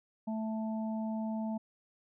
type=harmonic tone; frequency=220 Hz; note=A3; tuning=in tune; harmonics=1 / 3 / 4; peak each=-33 / -43 / -45 dBFS; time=0.27-1.58 s; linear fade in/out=10 ms; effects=none